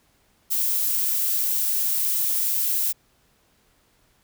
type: noise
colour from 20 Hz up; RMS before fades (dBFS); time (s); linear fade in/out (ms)
violet; -23; 0.5-2.93; 20
effects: pink hiss -63 dBFS RMS until 4.23 s